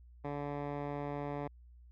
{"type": "tone with low-pass filter", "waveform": "10% pulse", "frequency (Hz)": 144.3, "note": "D3", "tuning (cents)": -30, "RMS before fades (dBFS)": -39, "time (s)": [0.24, 1.48], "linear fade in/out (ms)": 10, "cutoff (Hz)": 1400, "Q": 0.85, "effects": ["added 60 Hz sine -54 dBFS peak until 1.91 s"]}